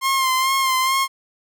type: tone with vibrato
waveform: sawtooth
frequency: 1057 Hz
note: C6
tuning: 17 cents sharp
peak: -13 dBFS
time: 0.01-1.08 s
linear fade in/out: 50 ms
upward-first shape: sine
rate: 2.3 Hz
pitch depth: 38 cents each way
effects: none